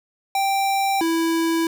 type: tone pair in turn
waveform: square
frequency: 784 / 329.6 Hz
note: G5 / E4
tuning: 0 / 0 cents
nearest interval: octave + minor third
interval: 1500 cents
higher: first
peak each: -19 dBFS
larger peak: neither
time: 0.35-1.01 / 1.01-1.67 s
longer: neither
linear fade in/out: 2 ms
effects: none